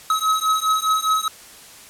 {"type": "beating tone pair", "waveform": "square", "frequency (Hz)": [1278, 1282.9], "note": ["D#6", "E6"], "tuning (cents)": [46, -47], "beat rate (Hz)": 4.9, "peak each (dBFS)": [-21, -21], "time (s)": [0.1, 1.28], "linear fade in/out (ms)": 2, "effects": ["white hiss -43 dBFS RMS until 1.89 s", "low-pass 12000 Hz 12 dB/octave"]}